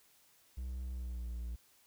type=tone with pitch glide; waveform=triangle; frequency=63 to 58.78 Hz; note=B1 to A#1; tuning=+35 to +15 cents; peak=-36 dBFS; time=0.57-1.56 s; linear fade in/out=10 ms; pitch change=-120 cents; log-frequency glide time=0.93-1.28 s; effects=white hiss -67 dBFS RMS until 1.86 s